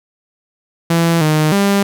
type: tone with pitch steps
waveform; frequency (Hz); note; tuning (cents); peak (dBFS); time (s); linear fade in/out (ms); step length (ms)
sawtooth; 167.4 / 154.2 / 199.5; E3 / D#3 / G3; +27 / -15 / +31; -7; 0.9-1.83; 5; 310
effects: none